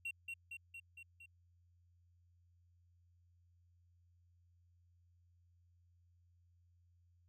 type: tone with echo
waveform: triangle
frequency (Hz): 2737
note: F7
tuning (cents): -36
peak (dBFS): -38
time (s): 0.05-0.11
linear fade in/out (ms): 5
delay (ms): 230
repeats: 5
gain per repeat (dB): -3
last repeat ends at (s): 1.26
effects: added 87 Hz sine -68 dBFS peak until 7.28 s